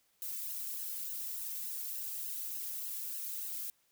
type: noise with flanger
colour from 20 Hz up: violet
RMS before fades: -40 dBFS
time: 0.22-3.7 s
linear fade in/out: 0 ms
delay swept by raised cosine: 0.85 to 2.15 ms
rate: 3.4 Hz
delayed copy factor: -0.9
effects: white hiss -73 dBFS RMS until 3.91 s